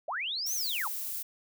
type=linear two-way sweep; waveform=sine; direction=up then down; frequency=537 to 6440 to 753 Hz; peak=-31 dBFS; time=0.08-0.88 s; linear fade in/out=5 ms; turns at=0.54 s
type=noise; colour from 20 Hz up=violet; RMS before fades=-36 dBFS; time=0.46-1.23 s; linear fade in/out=10 ms
effects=none